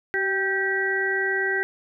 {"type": "tone cluster", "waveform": "sine", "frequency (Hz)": [384.1, 784, 1568, 1931], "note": ["G4", "G5", "G6", "B6"], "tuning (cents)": [-35, 0, 0, -39], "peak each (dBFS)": [-27, -34, -25, -26], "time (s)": [0.14, 1.63], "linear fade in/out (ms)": 0, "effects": []}